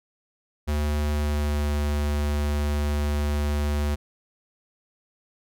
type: tone with pitch glide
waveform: square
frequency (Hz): 74.4 to 73.42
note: D2 to D2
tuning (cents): +23 to 0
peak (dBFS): -23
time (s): 0.67-3.96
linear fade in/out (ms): 20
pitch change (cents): -23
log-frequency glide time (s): 1.05-1.73
effects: none